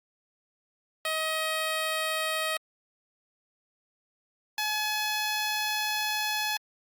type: tone pair in turn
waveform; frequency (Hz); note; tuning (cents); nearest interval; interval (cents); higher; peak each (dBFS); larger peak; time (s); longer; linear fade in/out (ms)
10% pulse; 632 / 850.4; D#5 / G#5; +27 / +41; perfect fourth; 514; second; -19; neither; 1.05-2.57 / 4.58-6.57; second; 2
effects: Opus 48 kbps